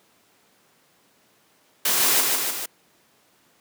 white noise with echo, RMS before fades -21 dBFS, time 1.85-2.21 s, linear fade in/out 5 ms, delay 150 ms, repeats 3, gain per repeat -3 dB, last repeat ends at 2.66 s, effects pink hiss -60 dBFS RMS until 3.6 s + high-pass 200 Hz 12 dB/octave

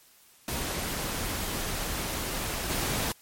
pink noise with level steps, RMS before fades -32 / -29 dBFS, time 0.48-3.12 s, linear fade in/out 2 ms, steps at 2.69 s, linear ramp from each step 10 ms, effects white hiss -58 dBFS RMS until 3.21 s + MP3 64 kbps

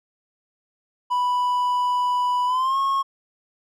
triangle tone with pitch glide, 987.8 to 1089.7 Hz, B5 to C#6, 0 to -30 cents, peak -17 dBFS, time 1.1-3.03 s, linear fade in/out 20 ms, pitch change +170 cents, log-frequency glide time 2.46-2.78 s, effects none

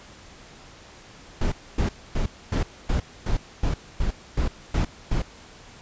brown noise bursts, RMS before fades -22 dBFS, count 11, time 1.41-5.22 s, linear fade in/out 5 ms, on 110 ms, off 260 ms, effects pink hiss -47 dBFS RMS until 5.81 s + resampled to 16000 Hz

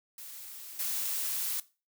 blue noise with level steps, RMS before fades -45 / -33 dBFS, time 0.18-1.6 s, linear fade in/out 2 ms, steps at 0.79 s, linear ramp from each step 5 ms, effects noise-tail reverb RT60 0.3 s tail -18 dB re dry

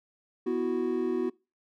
triangle chord, B suspended fourth, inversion none, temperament equal, 246.9 / 329.6 / 370 Hz, B3 / E4 / F#4, 0 / 0 / 0 cents, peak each -30 / -30 / -26 dBFS, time 0.46-1.3 s, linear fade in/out 10 ms, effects noise-tail reverb RT60 0.3 s tail -25 dB re dry + tanh soft clip ceiling -15 dBFS

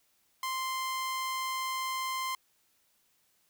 sawtooth tone, 1045 Hz, C6, 2 cents flat, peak -28 dBFS, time 0.43-2.35 s, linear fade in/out 2 ms, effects white hiss -71 dBFS RMS until 3.49 s

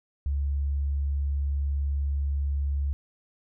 sine tone, 70.4 Hz, C#2, 27 cents sharp, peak -24 dBFS, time 0.26-2.93 s, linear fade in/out 0 ms, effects none

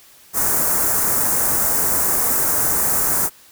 white band-stop noise, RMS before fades -18 dBFS, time 0.33-3.3 s, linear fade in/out 50 ms, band 1600 to 6900 Hz, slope 24 dB/octave, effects white hiss -48 dBFS RMS until 3.51 s

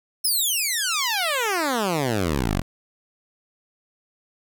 10% pulse exponential sweep, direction down, 5370 to 41.2 Hz, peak -13 dBFS, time 0.24-2.62 s, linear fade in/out 10 ms, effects none

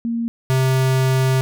sine / square tone pair in turn, 232.1 / 131.24 Hz, A#3 / C3, -7 / +6 cents, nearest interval minor seventh, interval 987 cents, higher first, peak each -19 / -15 dBFS, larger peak second, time 0.05-0.28 / 0.5-1.41 s, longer second, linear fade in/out 0 ms, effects none

